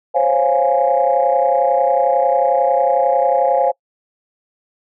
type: chord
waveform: sine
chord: Db major seventh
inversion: third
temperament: equal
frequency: 523.3 / 554.4 / 698.5 / 830.6 Hz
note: C5 / Db5 / F5 / Ab5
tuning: 0 / 0 / 0 / 0 cents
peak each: -17 dBFS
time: 0.14-3.72 s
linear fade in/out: 20 ms
effects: noise-tail reverb RT60 0.1 s tail -25 dB re dry + tanh soft clip ceiling -3 dBFS